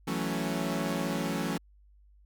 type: chord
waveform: sawtooth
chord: F# minor seventh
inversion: third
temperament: equal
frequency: 164.81 / 185 / 220 / 277.2 Hz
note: E3 / F#3 / A3 / C#4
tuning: 0 / 0 / 0 / 0 cents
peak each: -31 dBFS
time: 0.07-1.58 s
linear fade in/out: 10 ms
effects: added 50 Hz sine -56 dBFS peak until 2.25 s